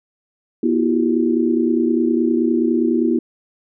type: tone cluster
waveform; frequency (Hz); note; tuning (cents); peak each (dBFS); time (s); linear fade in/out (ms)
sine; 242.1 / 325.9 / 355.6 / 390.7; B3 / E4 / F4 / G4; -34 / -20 / +31 / -6; -18 / -18 / -22 / -24; 0.63-3.19; 5
effects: none